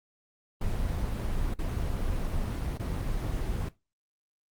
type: noise with dropouts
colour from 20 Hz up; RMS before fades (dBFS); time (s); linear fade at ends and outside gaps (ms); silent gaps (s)
brown; -30; 0.61-3.69; 5; 1.541-1.588 / 2.775-2.795
effects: noise-tail reverb RT60 0.2 s tail -17 dB re dry + Opus 24 kbps